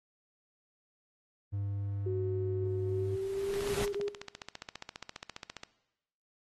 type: tone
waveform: triangle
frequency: 100.2 Hz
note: G2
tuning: 38 cents sharp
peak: -30 dBFS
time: 1.52-3.17 s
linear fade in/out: 20 ms
type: tone with pitch glide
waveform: sine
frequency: 372.7 to 406.4 Hz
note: F#4 to G#4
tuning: +13 to -38 cents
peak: -32 dBFS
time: 2.06-4.09 s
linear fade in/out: 5 ms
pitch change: +149 cents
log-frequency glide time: 2.85-3.75 s
type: noise with exponential growth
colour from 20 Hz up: pink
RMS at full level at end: -35 dBFS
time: 2.65-3.85 s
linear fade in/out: 0 ms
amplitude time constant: 260 ms
type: click train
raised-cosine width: 0.2 ms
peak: -24 dBFS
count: 32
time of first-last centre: 3.54-5.635 s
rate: 14.8 Hz
effects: noise-tail reverb RT60 0.9 s tail -18 dB re dry + AAC 32 kbps